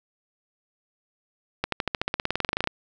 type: accelerating click train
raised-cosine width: 0.3 ms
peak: -8 dBFS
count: 20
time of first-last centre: 1.64-2.674 s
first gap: 83 ms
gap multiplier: 0.95
effects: none